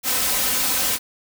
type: noise with comb filter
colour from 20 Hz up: white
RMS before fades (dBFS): -21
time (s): 0.03-0.99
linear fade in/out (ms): 50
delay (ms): 3.9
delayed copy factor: +0.6
effects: none